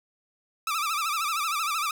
sawtooth tone with vibrato, 1244.5 Hz, D#6, in tune, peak -22 dBFS, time 0.67-1.91 s, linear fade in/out 2 ms, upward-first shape sine, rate 13 Hz, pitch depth 130 cents each way, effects none

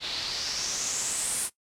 white noise with low-pass filter sweep, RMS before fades -31 dBFS, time 0-1.5 s, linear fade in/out 50 ms, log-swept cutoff 3800 to 10000 Hz, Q 4.5, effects noise-tail reverb RT60 0.1 s tail -17 dB re dry

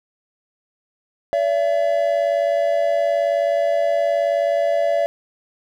triangle tone pair together, 573 / 672 Hz, D5 / E5, -43 / +33 cents, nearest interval minor third, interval 276 cents, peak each -17 dBFS, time 1.33-5.06 s, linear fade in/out 0 ms, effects none

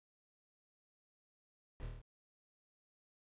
brown noise with echo, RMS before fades -45 dBFS, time 1.8-1.86 s, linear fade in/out 0 ms, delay 26 ms, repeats 6, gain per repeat -2 dB, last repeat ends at 2.016 s, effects resampled to 8000 Hz

